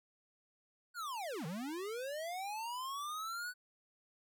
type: linear two-way sweep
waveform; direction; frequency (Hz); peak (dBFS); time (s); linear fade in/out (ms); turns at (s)
square; down then up; 1500 to 146.83 to 1500; -40; 0.94-3.54; 50; 1.46
effects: none